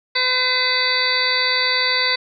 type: harmonic tone with a mistuned harmonic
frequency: 508 Hz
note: B4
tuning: 49 cents sharp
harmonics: 1 / 2 / 3 / 4 / 5 / 7 / 8 / 9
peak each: -29 / -27 / -27 / -21 / -30 / -29 / -23 / -21 dBFS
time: 0.15-2.16 s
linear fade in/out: 10 ms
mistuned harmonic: 8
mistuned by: -47 cents
effects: none